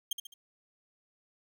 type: tone with echo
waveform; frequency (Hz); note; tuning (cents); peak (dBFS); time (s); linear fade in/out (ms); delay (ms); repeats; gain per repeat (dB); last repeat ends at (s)
sawtooth; 3191; G7; +30; -26; 0.11-0.13; 5; 70; 3; -7; 0.34
effects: 11-bit